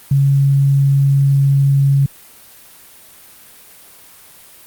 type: tone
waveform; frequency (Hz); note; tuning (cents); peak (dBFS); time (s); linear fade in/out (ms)
sine; 138.59; C#3; 0; -9; 0.11-2.06; 5
effects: white hiss -42 dBFS RMS until 4.66 s + Opus 32 kbps